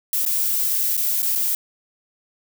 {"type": "noise with dropouts", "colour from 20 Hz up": "violet", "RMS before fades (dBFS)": -21, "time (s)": [0.13, 1.55], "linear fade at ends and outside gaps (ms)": 1, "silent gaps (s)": [[0.252, 0.262], [0.969, 0.976], [1.221, 1.228], [1.352, 1.357]], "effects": []}